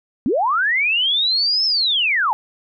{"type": "linear two-way sweep", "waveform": "sine", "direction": "up then down", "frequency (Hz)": [205.2, 5340, 801], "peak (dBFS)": -15, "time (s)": [0.26, 2.33], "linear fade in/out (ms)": 0, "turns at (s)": 1.65, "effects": []}